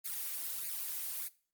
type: noise with flanger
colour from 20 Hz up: blue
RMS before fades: -39 dBFS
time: 0.04-1.29 s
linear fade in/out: 20 ms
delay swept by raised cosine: 0.44 to 3.44 ms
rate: 1.6 Hz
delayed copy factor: +0.85
effects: noise-tail reverb RT60 0.4 s tail -20 dB re dry + Opus 32 kbps